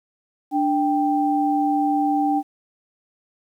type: tone pair together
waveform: sine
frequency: 294.3 / 785.7 Hz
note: D4 / G5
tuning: +4 / +4 cents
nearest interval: octave + perfect fourth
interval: 1700 cents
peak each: -20 dBFS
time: 0.51-2.43 s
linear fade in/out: 50 ms
effects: 9-bit